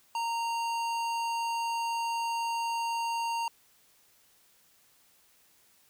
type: tone with hard clipping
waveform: sine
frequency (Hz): 926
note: A#5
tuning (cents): -12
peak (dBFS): -31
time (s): 0.15-3.48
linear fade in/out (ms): 2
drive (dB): 16
effects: white hiss -64 dBFS RMS until 5.89 s